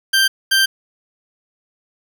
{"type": "tone pair in turn", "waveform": "20% pulse", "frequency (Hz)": [1571, 1571], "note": ["G6", "G6"], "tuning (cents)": [3, 3], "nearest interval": "unison", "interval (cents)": 0, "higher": "neither", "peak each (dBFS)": -7, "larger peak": "neither", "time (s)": [[0.13, 0.28], [0.51, 0.66]], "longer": "neither", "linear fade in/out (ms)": 10, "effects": ["7-bit"]}